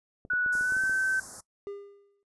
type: clicks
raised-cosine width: 2 ms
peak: -32 dBFS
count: 9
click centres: 0.251 / 0.335 / 0.462 / 0.553 / 0.61 / 0.722 / 0.767 / 0.837 / 0.896 s
type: tone with pitch glide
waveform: sine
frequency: 1473 to 1540 Hz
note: F#6 to G6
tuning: -8 to -31 cents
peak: -24 dBFS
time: 0.3-1.2 s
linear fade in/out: 5 ms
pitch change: +77 cents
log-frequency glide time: 0.59-0.81 s
type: band-stop noise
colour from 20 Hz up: white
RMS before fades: -42 dBFS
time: 0.52-1.41 s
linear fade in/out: 10 ms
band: 1600 to 5200 Hz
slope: 48 dB/octave
type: tone with exponential decay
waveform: triangle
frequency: 402.8 Hz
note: G4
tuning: 47 cents sharp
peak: -31 dBFS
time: 1.67-2.23 s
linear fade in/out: 0 ms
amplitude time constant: 120 ms
effects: noise-tail reverb RT60 0.1 s tail -19 dB re dry + resampled to 24000 Hz